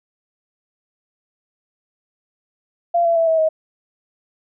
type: tone with pitch steps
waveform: sine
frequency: 688 / 673.8 / 660 / 646.4 / 633.1 Hz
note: F5 / E5 / E5 / E5 / D#5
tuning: -26 / +38 / +2 / -34 / +30 cents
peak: -13 dBFS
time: 2.94-3.49 s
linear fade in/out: 10 ms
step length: 110 ms
effects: none